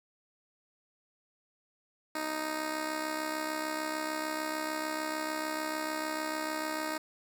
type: tone with amplitude modulation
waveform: 10% pulse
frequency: 311.1 Hz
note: D#4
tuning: in tune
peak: -22 dBFS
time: 2.15-6.98 s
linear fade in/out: 5 ms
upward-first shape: sine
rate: 66.7 Hz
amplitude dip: 55%
effects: none